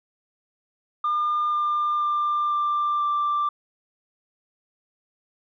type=tone with pitch steps; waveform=sine; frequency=1205 / 1198.1 / 1191.2 / 1184.3 / 1177.5 Hz; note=D6 / D6 / D6 / D6 / D6; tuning=+44 / +34 / +24 / +14 / +4 cents; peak=-19 dBFS; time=1.04-3.49 s; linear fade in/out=5 ms; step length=490 ms; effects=tanh soft clip ceiling -18 dBFS